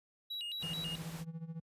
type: tone with vibrato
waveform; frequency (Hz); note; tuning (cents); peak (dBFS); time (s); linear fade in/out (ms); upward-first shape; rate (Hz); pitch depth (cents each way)
triangle; 3331; G#7; +4; -37; 0.3-0.96; 10; square; 4.6; 270
type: noise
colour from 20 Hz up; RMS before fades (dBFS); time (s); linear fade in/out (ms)
pink; -48; 0.59-1.25; 50
type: tone with tremolo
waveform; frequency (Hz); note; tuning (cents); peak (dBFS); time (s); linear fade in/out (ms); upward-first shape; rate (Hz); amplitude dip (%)
triangle; 163.6; E3; -13; -36; 0.63-1.6; 5; sine; 14; 80
effects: high-pass 60 Hz 12 dB/octave + resampled to 32000 Hz